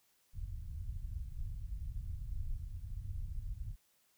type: low-pass noise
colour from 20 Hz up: pink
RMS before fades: -41 dBFS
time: 0.33-3.76 s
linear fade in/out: 20 ms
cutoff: 100 Hz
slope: 24 dB/octave
effects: white hiss -73 dBFS RMS until 4.17 s